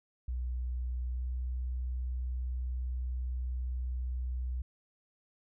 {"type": "tone with pitch glide", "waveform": "sine", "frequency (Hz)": [61.74, 62.46], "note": ["B1", "B1"], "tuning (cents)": [0, 20], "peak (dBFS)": -32, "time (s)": [0.28, 4.62], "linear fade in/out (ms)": 5, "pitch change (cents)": 20, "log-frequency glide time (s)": [1.1, 1.25], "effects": []}